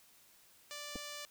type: tone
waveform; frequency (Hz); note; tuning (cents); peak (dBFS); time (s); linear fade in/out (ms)
5% pulse; 587.3; D5; 0; -32; 0.71-1.25; 0
type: clicks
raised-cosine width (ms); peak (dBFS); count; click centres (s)
2; -31; 2; 0.956 / 0.96
effects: white hiss -64 dBFS RMS until 1.3 s